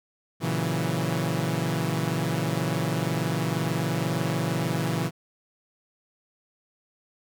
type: chord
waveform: sawtooth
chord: F# dominant seventh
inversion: first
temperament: equal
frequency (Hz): 116.54 / 138.59 / 164.81 / 185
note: A#2 / C#3 / E3 / F#3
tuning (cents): 0 / 0 / 0 / 0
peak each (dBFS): -27 / -26 / -24 / -30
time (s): 0.4-5.11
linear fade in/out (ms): 50
effects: none